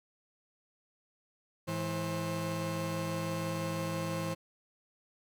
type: tone cluster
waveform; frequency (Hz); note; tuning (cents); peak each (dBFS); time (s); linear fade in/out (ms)
30% pulse; 105.2 / 164.1 / 532; G#2 / E3 / C5; +23 / -8 / +29; -38 / -33 / -35; 1.67-4.35; 20
effects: none